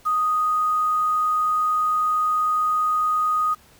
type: tone with quantisation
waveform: sine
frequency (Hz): 1244.5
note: D#6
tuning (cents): 0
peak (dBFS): -18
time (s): 0.05-3.55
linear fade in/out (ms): 20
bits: 7
effects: pink hiss -53 dBFS RMS until 3.79 s